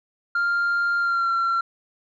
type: tone with pitch glide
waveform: sine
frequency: 1396.9 to 1362.6 Hz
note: F6 to F6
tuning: 0 to -43 cents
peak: -17 dBFS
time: 0.35-1.61 s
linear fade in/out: 5 ms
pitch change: -43 cents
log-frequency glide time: 0.99-1.31 s
effects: tanh soft clip ceiling -18 dBFS